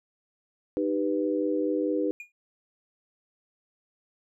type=chord; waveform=sine; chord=Eb augmented; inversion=none; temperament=equal with one note detuned; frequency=307.4 / 392 / 493.9 Hz; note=Eb4 / G4 / B4; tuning=-21 / 0 / 0 cents; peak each=-27 / -30 / -29 dBFS; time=0.77-2.11 s; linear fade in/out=0 ms
type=tone with exponential decay; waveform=triangle; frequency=2432 Hz; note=D#7; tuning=40 cents flat; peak=-33 dBFS; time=2.2-2.32 s; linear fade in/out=2 ms; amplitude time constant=25 ms
effects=none